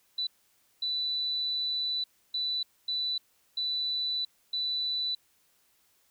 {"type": "tone bursts at uneven times", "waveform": "sine", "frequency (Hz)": 3977, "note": "B7", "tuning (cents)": 11, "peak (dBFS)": -28, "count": 6, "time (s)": [[0.18, 0.27], [0.82, 2.04], [2.34, 2.63], [2.88, 3.18], [3.57, 4.25], [4.53, 5.15]], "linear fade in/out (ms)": 5, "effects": ["white hiss -68 dBFS RMS until 6.1 s"]}